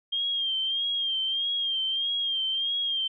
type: tone with vibrato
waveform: sine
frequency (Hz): 3203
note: G7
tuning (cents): +37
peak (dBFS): -25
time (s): 0.12-3.08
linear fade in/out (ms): 10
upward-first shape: sine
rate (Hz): 1.6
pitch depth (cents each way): 53
effects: none